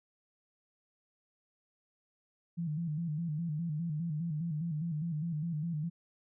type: tone with vibrato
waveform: sine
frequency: 160 Hz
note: D#3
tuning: 49 cents sharp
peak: -32 dBFS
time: 2.57-5.9 s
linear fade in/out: 20 ms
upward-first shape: square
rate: 4.9 Hz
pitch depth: 100 cents each way
effects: none